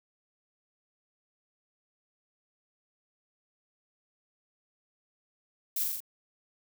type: noise with echo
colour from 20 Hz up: violet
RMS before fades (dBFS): -31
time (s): 5.76-5.84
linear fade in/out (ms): 5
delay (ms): 41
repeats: 4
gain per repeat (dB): -2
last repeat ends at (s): 6.004
effects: none